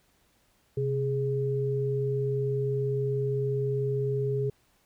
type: tone pair together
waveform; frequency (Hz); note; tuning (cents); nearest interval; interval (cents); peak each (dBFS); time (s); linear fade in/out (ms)
sine; 130.81 / 415.3; C3 / G#4; 0 / 0; octave + minor sixth; 2000; -28; 0.77-4.5; 5
effects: pink hiss -67 dBFS RMS until 4.85 s